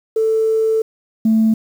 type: tone pair in turn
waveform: sine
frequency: 442.6 / 221.3 Hz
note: A4 / A3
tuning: +10 / +10 cents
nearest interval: octave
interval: 1200 cents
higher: first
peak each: -12 / -9 dBFS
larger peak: second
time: 0.16-0.82 / 1.25-1.54 s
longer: first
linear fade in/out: 5 ms
effects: tanh soft clip ceiling -7 dBFS + 7-bit